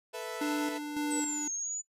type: chord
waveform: sawtooth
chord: A suspended second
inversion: none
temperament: equal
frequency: 440 / 493.9 / 659.3 Hz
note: A4 / B4 / E5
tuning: 0 / 0 / 0 cents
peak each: -37 dBFS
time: 0.13-0.79 s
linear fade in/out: 20 ms
type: tone with tremolo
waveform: square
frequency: 296.1 Hz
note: D4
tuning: 14 cents sharp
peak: -30 dBFS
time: 0.41-1.48 s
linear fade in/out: 5 ms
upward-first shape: square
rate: 1.8 Hz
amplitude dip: 50%
type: tone with exponential growth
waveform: sine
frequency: 480.6 Hz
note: B4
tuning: 47 cents flat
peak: -37 dBFS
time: 0.55-1.2 s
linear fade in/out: 2 ms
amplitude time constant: 140 ms
type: exponential two-way sweep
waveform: sine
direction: down then up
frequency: 8180 to 6440 to 6990 Hz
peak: -33 dBFS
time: 1.1-1.82 s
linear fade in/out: 20 ms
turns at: 1.53 s
effects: noise-tail reverb RT60 0.1 s tail -19 dB re dry + resampled to 32000 Hz